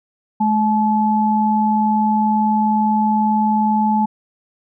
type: tone pair together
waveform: sine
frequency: 213.8 / 861.1 Hz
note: A3 / A5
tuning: -49 / -38 cents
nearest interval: 2 octaves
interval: 2411 cents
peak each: -16 dBFS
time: 0.4-4.06 s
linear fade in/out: 10 ms
effects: none